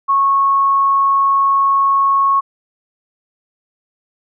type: tone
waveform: sine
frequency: 1100 Hz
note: C#6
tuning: 14 cents flat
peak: -10 dBFS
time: 0.08-2.41 s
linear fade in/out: 20 ms
effects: none